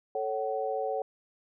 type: chord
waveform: sine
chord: F# minor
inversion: first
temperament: equal with one note detuned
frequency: 440 / 554.4 / 755.1 Hz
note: A4 / C#5 / F#5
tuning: 0 / 0 / +35 cents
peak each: -33 dBFS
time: 0.15-1.02 s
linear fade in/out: 2 ms
effects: none